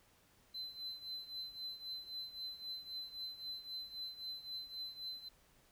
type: tone with tremolo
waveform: triangle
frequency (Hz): 4053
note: B7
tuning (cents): +44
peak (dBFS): -38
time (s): 0.54-5.29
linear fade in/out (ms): 10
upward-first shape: triangle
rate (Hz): 3.8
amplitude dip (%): 85
effects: tanh soft clip ceiling -36 dBFS + pink hiss -69 dBFS RMS until 5.71 s